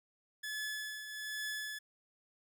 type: tone with tremolo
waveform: sawtooth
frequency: 1717 Hz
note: A6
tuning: 43 cents flat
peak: -33 dBFS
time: 0.43-1.79 s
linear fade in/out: 10 ms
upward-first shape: triangle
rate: 1.2 Hz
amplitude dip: 60%
effects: none